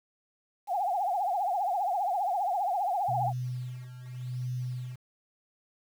sine tone with vibrato, 760 Hz, F#5, 46 cents sharp, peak -26 dBFS, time 0.67-3.33 s, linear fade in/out 50 ms, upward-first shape triangle, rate 15 Hz, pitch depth 200 cents each way
sine tone with tremolo, 125.4 Hz, B2, 27 cents sharp, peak -30 dBFS, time 3.08-4.96 s, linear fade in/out 10 ms, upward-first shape sine, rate 0.86 Hz, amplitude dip 75%
effects 9-bit

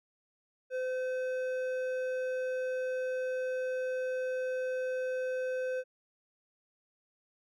triangle tone with hard clipping, 512 Hz, C5, 38 cents flat, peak -33 dBFS, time 0.7-5.84 s, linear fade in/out 50 ms, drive 12 dB, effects none

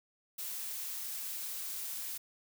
blue noise, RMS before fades -40 dBFS, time 0.38-2.18 s, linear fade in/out 10 ms, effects none

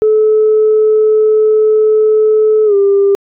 sine tone with pitch glide, 431.9 to 398.3 Hz, A4 to G4, -32 to +28 cents, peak -5 dBFS, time 0.02-3.15 s, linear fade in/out 0 ms, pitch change -140 cents, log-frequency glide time 2.65-2.75 s, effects tanh soft clip ceiling -2 dBFS

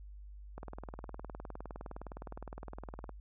click train, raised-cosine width 1 ms, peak -30 dBFS, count 50, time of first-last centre 0.58-3.093 s, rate 19.5 Hz, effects added 50 Hz sine -47 dBFS peak until 3.2 s

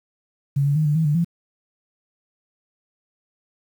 sine tone with pitch steps, 140.2 / 142.8 / 155.1 / 148 / 160.9 / 147.7 / 169.8 Hz, C#3 / D3 / D#3 / D3 / E3 / D3 / F3, +20 / -48 / -5 / +14 / -42 / +10 / -48 cents, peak -16 dBFS, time 0.56-1.246 s, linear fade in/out 10 ms, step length 98 ms, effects 8-bit

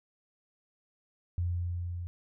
sine tone with level ramp, 87.5 Hz, F2, 4 cents sharp, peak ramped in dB -27 to -35 dBFS, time 1.38-2.07 s, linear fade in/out 0 ms, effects none

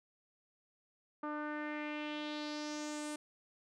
sawtooth tone with low-pass filter sweep, 299.7 Hz, D4, 35 cents sharp, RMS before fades -41 dBFS, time 1.23-3.16 s, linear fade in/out 5 ms, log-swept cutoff 1200 to 9300 Hz, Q 3, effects none

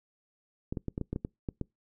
clicks, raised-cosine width 3 ms, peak -20 dBFS, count 10, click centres 0.725 / 0.772 / 0.883 / 0.979 / 1.013 / 1.13 / 1.161 / 1.249 / 1.488 / 1.613 s, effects noise-tail reverb RT60 0.2 s tail -26 dB re dry

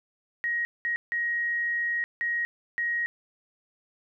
sine tone bursts at uneven times, 1887 Hz, A#6, 21 cents sharp, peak -25 dBFS, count 5, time 0.44-0.65 / 0.85-0.96 / 1.12-2.04 / 2.21-2.45 / 2.78-3.06 s, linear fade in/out 0 ms, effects none

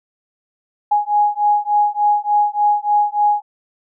sine beating tone pair, 829 / 832.4 Hz, G#5 / G#5, -3 / +4 cents, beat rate 3.4 Hz, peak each -16 dBFS, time 0.91-3.42 s, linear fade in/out 10 ms, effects none

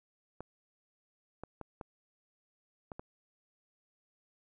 clicks, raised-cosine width 1 ms, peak -28 dBFS, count 6, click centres 0.406 / 1.436 / 1.613 / 1.812 / 2.918 / 2.995 s, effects none

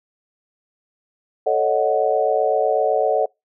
sine chord, D# half-diminished seventh, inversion second, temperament equal, 440 / 554.4 / 622.3 / 740 Hz, A4 / C#5 / D#5 / F#5, 0 / 0 / 0 / 0 cents, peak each -21 dBFS, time 1.46-3.26 s, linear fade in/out 10 ms, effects noise-tail reverb RT60 0.2 s tail -26 dB re dry

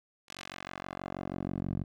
10% pulse tone with band-pass filter sweep, 46.25 Hz, F#1, in tune, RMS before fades -38 dBFS, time 0.28-1.84 s, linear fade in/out 10 ms, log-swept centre 4400 to 130 Hz, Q 0.8, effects none

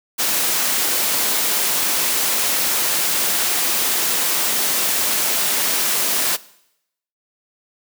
white noise, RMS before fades -19 dBFS, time 0.18-6.37 s, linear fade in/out 20 ms, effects noise-tail reverb RT60 0.8 s tail -20 dB re dry + high-pass 200 Hz 12 dB/octave

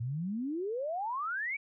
sine exponential sweep, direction up, 111.4 to 2339 Hz, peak -32 dBFS, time 0-1.57 s, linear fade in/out 10 ms, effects none

